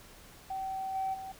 sine tone with level steps, 767 Hz, G5, 38 cents flat, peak -33 / -29 / -39 dBFS, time 0.5-1.32 s, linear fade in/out 5 ms, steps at 0.94 / 1.13 s, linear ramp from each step 20 ms, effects tanh soft clip ceiling -26 dBFS + pink hiss -54 dBFS RMS until 1.39 s

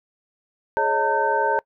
sine tone cluster, 421.1 / 546 / 617 / 905 / 1539 Hz, G#4 / C#5 / D#5 / A5 / G6, +24 / -26 / -15 / +48 / -32 cents, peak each -26 / -25 / -29 / -20 / -26 dBFS, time 0.77-1.59 s, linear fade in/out 0 ms, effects noise-tail reverb RT60 0.1 s tail -24 dB re dry

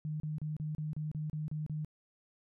sine tone bursts, 153.1 Hz, D#3, 28 cents flat, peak -34 dBFS, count 10, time 0.05-1.847 s, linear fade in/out 0 ms, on 150 ms, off 33 ms, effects none

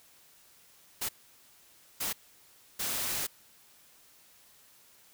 white noise bursts at uneven times, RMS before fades -33 dBFS, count 3, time 1.01-1.09 / 2-2.13 / 2.79-3.27 s, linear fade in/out 10 ms, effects white hiss -60 dBFS RMS until 5.13 s

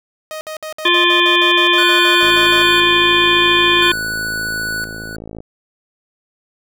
sawtooth tone bursts, 624 Hz, D#5, 5 cents sharp, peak -21 dBFS, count 15, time 0.31-2.622 s, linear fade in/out 0 ms, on 100 ms, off 58 ms
harmonic tone, 349.2 Hz, F4, in tune, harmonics 1 / 3 / 5 / 7 / 9 / 10, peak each -17 / -17 / -17 / -17 / -17 / -17 dBFS, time 0.85-3.92 s, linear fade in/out 5 ms
square tone with tremolo, 1480 Hz, F#6, in tune, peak -20 dBFS, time 1.78-5.16 s, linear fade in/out 2 ms, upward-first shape square, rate 0.49 Hz, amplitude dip 65%
click train, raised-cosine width 2 ms, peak -18 dBFS, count 174, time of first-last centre 2.23-5.404 s, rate 54.5 Hz
effects none

